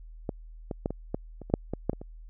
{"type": "clicks", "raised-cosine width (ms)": 2, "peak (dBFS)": [-16, -19, -14, -20, -15, -28, -26, -7, -17, -11, -22, -27], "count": 12, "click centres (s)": [0.292, 0.712, 0.859, 0.906, 1.145, 1.417, 1.5, 1.539, 1.736, 1.896, 1.932, 2.015], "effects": ["added 40 Hz sine -43 dBFS peak until 2.29 s"]}